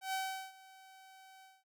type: tone with ADSR envelope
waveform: sawtooth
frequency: 764 Hz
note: G5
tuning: 45 cents flat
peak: -30 dBFS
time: 0.01-1.64 s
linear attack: 120 ms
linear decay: 390 ms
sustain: -22 dB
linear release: 210 ms
effects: none